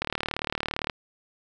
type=click train; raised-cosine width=0.3 ms; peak=-11 dBFS; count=34; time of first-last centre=0.02-0.898 s; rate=37.6 Hz; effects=none